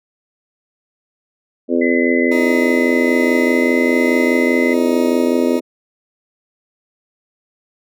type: harmonic tone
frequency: 84.9 Hz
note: F2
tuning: 48 cents flat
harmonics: 3 / 4 / 5 / 6 / 7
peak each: -16 / -18 / -20 / -22 / -23 dBFS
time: 1.68-5.61 s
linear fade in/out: 50 ms
type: tone with pitch glide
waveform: sine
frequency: 2027 to 2040 Hz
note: B6 to C7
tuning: +45 to -44 cents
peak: -19 dBFS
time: 1.81-4.74 s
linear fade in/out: 10 ms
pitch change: +11 cents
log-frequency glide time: 3.43-3.64 s
type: tone with tremolo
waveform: 20% pulse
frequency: 313.6 Hz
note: D#4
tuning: 14 cents sharp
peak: -17 dBFS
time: 2.31-5.6 s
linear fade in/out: 10 ms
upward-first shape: sine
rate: 1.2 Hz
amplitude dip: 30%
effects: none